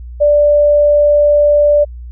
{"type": "tone", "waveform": "sine", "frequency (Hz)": 587.3, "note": "D5", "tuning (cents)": 0, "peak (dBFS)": -6, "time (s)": [0.2, 1.85], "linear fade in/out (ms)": 20, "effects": ["added 60 Hz sine -26 dBFS peak until 2.11 s"]}